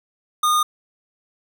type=tone; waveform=square; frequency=1224 Hz; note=D#6; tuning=29 cents flat; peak=-16 dBFS; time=0.43-0.63 s; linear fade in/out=5 ms; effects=9-bit